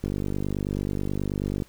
click train, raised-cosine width 3 ms, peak -15 dBFS, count 79, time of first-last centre 0.04-1.622 s, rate 49.3 Hz, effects pink hiss -56 dBFS RMS until 1.68 s

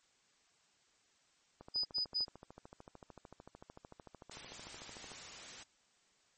click train, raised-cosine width 1 ms, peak -37 dBFS, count 48, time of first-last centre 1.61-5.117 s, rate 13.4 Hz
sine tone bursts, 4978 Hz, D#8, in tune, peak -32 dBFS, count 3, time 1.74-2.252 s, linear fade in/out 20 ms, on 110 ms, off 91 ms
white noise, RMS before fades -49 dBFS, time 4.31-5.63 s, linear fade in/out 2 ms
effects white hiss -72 dBFS RMS until 6.37 s + MP3 32 kbps

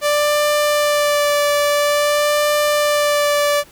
sawtooth tone with vibrato, 587.3 Hz, D5, in tune, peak -10 dBFS, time 0.01-3.64 s, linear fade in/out 50 ms, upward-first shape sine, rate 0.49 Hz, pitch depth 16 cents each way, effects pink hiss -46 dBFS RMS until 3.71 s

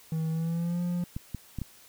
triangle tone with pitch glide, 160.2 to 175.71 Hz, E3 to F3, -49 to +11 cents, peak -25 dBFS, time 0.12-1.04 s, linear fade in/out 2 ms, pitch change +160 cents, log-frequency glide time 0.3-0.81 s
clicks, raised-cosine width 5 ms, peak -21 dBFS, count 4, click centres 1.165 / 1.347 / 1.587 / 1.617 s
effects white hiss -55 dBFS RMS until 1.88 s

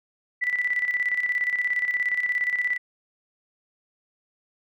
sine tone with tremolo, 1975.5 Hz, B6, in tune, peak -20 dBFS, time 0.41-2.78 s, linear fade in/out 20 ms, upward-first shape square, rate 17 Hz, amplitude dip 60%, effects none

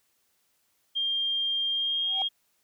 sine tone with pitch glide, 3200 to 3248 Hz, G7 to G#7, +35 to -39 cents, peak -25 dBFS, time 0.95-2.29 s, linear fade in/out 20 ms, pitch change +26 cents, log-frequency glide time 1.7-2.13 s
triangle tone with exponential growth, 769 Hz, G5, 33 cents flat, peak -26 dBFS, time 2.02-2.22 s, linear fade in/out 1 ms, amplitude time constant 43 ms
effects white hiss -71 dBFS RMS until 2.63 s

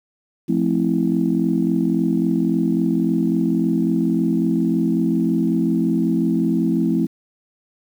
sine chord, F major seventh, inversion none, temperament just, 174.61 / 218.3 / 261.9 / 327.4 Hz, F3 / A3 / C4 / E4, 0 / -13 / +2 / -12 cents, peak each -21 dBFS, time 0.48-7.07 s, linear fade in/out 20 ms, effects tanh soft clip ceiling -6 dBFS + 8-bit

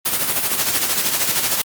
white noise with tremolo, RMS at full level -17 dBFS, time 0.05-1.62 s, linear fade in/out 10 ms, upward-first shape sine, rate 13 Hz, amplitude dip 55%, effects high-pass 80 Hz 12 dB/octave + Opus 32 kbps

